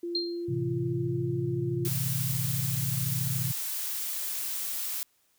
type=tone with pitch glide; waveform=sine; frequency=344.5 to 347.7 Hz; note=F4 to F4; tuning=-24 to -8 cents; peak=-31 dBFS; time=0.03-1.88 s; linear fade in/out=5 ms; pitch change=+16 cents; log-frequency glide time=0.86-1.58 s
type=tone with exponential decay; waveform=sine; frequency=4186 Hz; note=C8; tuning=in tune; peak=-24 dBFS; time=0.15-0.45 s; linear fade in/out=2 ms; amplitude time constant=65 ms
type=chord; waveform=sine; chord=A minor; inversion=none; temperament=equal; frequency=110 / 130.81 / 164.81 Hz; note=A2 / C3 / E3; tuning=0 / 0 / 0 cents; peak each=-36 / -30 / -36 dBFS; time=0.48-3.52 s; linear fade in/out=10 ms
type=noise; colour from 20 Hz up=blue; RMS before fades=-33 dBFS; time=1.85-5.03 s; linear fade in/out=0 ms
effects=white hiss -69 dBFS RMS until 5.38 s